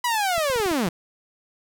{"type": "linear sweep", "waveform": "sawtooth", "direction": "down", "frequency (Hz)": [995, 155.56], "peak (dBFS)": -17, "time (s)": [0.04, 0.89], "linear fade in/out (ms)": 5}
{"type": "clicks", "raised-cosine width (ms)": 5, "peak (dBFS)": -26, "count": 7, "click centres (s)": [0.38, 0.5, 0.56, 0.601, 0.66, 0.714, 0.87]}
{"effects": []}